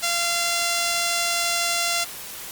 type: tone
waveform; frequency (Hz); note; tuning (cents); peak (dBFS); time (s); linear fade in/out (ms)
5% pulse; 688; F5; -26; -10; 0.02-2.05; 20
effects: white hiss -36 dBFS RMS until 2.51 s + Opus 48 kbps

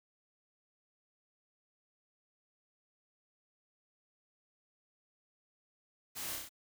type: noise with echo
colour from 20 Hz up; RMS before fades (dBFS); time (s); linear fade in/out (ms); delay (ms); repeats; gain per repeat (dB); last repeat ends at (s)
white; -43; 6.15-6.37; 20; 31; 4; -2; 6.494
effects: none

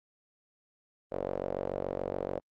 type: tone with band-pass filter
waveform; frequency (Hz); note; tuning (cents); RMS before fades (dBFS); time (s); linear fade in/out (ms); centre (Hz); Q
sawtooth; 46.97; F#1; +27; -35; 1.11-2.4; 20; 540; 4
effects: Opus 32 kbps

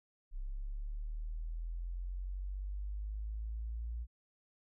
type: linear sweep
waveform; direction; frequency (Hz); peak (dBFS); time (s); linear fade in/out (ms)
sine; up; 32.7 to 58.27; -37; 0.31-4.07; 50
effects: none

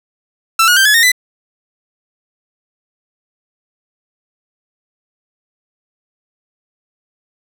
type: tone with pitch steps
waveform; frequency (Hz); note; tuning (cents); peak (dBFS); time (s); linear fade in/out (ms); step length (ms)
sawtooth; 1334 / 1446.4 / 1568.2 / 1700.3 / 1843.5 / 1998.7; E6 / F#6 / G6 / G#6 / A#6 / B6; +20 / -40 / 0 / +40 / -20 / +20; -4; 0.59-1.118; 5; 88
effects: none

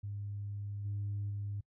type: tone with level steps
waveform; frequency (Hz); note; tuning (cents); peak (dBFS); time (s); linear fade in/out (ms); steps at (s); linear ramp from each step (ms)
sine; 101.7; G#2; -36; -37 / -33 / -35; 0.03-1.61; 10; 0.84 / 1.29; 20
effects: noise-tail reverb RT60 0.1 s tail -25 dB re dry + tanh soft clip ceiling -31 dBFS

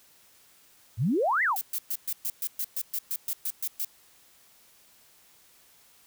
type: exponential two-way sweep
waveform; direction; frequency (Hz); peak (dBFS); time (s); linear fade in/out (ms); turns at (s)
sine; up then down; 96.2 to 2093 to 673; -22; 0.97-1.57; 50; 1.43
type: noise bursts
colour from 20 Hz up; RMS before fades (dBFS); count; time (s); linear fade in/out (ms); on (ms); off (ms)
violet; -30; 14; 1.56-3.848; 2; 52; 120
effects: white hiss -59 dBFS RMS until 6.06 s

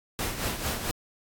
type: noise with tremolo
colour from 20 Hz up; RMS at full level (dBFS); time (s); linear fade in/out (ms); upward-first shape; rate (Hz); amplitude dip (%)
pink; -29; 0.19-0.91; 0; sine; 4.5; 55
effects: AAC 64 kbps

